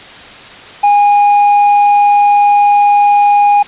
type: tone with quantisation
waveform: triangle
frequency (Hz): 820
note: G#5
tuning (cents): -22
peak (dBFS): -3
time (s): 0.83-3.63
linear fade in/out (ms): 10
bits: 5
effects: white hiss -32 dBFS RMS until 3.67 s + resampled to 8000 Hz

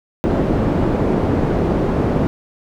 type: low-pass noise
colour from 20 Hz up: white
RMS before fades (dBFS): -17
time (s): 0.24-2.27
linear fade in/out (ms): 0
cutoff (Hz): 390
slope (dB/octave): 12
effects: none

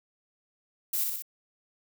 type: noise with echo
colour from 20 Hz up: violet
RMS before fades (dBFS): -29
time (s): 0.93-1.04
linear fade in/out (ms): 5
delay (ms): 61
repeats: 3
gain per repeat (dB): -3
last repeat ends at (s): 1.223
effects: none

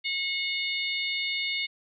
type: harmonic tone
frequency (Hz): 725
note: F#5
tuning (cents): -35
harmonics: 3 / 4 / 5 / 6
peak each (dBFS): -30 / -35 / -33 / -37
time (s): 0.04-1.67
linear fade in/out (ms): 20
effects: none

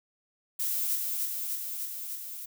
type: noise with echo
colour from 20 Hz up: violet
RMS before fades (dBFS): -30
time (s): 0.59-0.96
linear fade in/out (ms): 10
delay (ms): 300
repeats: 5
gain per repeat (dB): -2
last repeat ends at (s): 2.46
effects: none

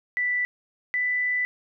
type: tone pair in turn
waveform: sine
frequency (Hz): 1975.5 / 1988.1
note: B6 / B6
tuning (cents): 0 / +11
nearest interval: unison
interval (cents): 11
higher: second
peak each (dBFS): -22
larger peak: neither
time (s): 0.17-0.45 / 0.94-1.45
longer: second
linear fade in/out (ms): 0
effects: none

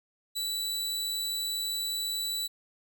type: tone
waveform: sawtooth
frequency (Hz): 3951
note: B7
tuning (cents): 0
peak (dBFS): -27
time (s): 0.35-2.48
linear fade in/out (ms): 20
effects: none

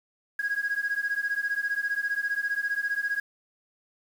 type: beating tone pair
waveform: sine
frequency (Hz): 1640 / 1655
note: G#6 / G#6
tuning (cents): -22 / -6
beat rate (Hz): 15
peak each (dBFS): -28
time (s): 0.39-3.2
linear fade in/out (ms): 5
effects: tanh soft clip ceiling -20 dBFS + 8-bit

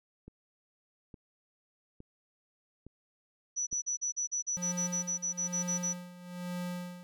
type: click train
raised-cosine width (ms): 3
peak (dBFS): -35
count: 5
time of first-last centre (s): 0.28-3.728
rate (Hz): 1.16
type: tone bursts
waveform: sine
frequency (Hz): 5920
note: F#8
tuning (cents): 0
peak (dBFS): -30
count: 16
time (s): 3.56-5.935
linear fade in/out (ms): 20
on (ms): 110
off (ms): 41
type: tone with tremolo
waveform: square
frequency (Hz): 177.9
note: F3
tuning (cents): +32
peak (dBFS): -35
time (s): 4.57-7.03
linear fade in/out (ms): 0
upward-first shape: sine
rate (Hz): 1.1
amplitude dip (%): 80
effects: none

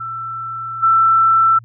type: tone with level steps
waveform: sine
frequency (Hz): 1334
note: E6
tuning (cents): +20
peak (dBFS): -23 / -9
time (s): 0-1.59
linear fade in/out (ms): 10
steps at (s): 0.82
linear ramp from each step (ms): 20
effects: added 116 Hz sine -38 dBFS peak until 1.64 s

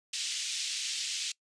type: band-pass noise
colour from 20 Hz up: pink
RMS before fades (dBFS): -35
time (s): 0.13-1.32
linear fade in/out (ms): 5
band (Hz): 2800 to 7900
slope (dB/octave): 24
effects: noise-tail reverb RT60 0.1 s tail -23 dB re dry + resampled to 22050 Hz

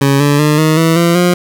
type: tone with pitch steps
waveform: 20% pulse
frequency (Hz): 138.59 / 144.39 / 150.44 / 156.73 / 163.3 / 170.13 / 177.25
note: C#3 / D3 / D3 / D#3 / E3 / F3 / F3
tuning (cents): 0 / -29 / +42 / +13 / -16 / -45 / +26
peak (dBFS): -3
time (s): 0.01-1.34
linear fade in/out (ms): 5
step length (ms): 190
effects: none

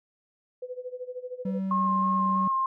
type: tone with tremolo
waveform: sine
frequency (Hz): 501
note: B4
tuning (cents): +25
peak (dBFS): -31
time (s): 0.62-1.6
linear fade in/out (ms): 5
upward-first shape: sine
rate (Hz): 13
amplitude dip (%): 85
type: tone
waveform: triangle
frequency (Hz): 191.5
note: G3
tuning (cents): -40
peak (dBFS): -25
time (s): 1.45-2.48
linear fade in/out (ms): 5
type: tone with vibrato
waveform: sine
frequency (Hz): 1068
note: C6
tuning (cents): +35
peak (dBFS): -23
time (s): 1.71-2.66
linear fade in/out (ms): 2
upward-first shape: square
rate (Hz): 3.1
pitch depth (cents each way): 12
effects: none

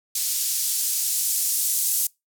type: noise with band-pass filter sweep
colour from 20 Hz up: violet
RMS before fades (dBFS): -24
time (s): 0.15-2.07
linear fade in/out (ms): 5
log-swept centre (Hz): 5200 to 7800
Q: 0.85
effects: noise-tail reverb RT60 0.2 s tail -24 dB re dry

